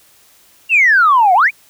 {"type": "exponential two-way sweep", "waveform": "sine", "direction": "down then up", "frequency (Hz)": [2819, 698.5, 2552], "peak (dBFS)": -6, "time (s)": [0.69, 1.51], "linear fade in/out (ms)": 50, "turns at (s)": 1.34, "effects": ["tanh soft clip ceiling -2 dBFS", "white hiss -49 dBFS RMS until 1.69 s"]}